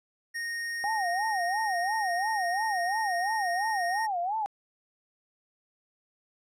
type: tone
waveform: square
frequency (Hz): 1856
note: A#6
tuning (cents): -8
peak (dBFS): -32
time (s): 0.34-4.07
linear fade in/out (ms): 20
type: tone with vibrato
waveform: sine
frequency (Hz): 783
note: G5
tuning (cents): -2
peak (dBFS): -27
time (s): 0.84-4.46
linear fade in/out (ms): 0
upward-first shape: sine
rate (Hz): 2.9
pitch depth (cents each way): 220
effects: low-pass 11000 Hz 12 dB/octave